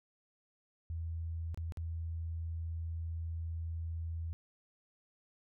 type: tone with dropouts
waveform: sine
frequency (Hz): 82.41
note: E2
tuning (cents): 0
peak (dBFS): -36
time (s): 0.9-4.33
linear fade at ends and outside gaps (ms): 0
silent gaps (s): 1.545-1.575 / 1.722-1.772
effects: none